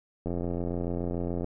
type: click train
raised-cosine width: 2 ms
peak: -19 dBFS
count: 104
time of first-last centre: 0.26-1.444 s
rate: 87 Hz
effects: none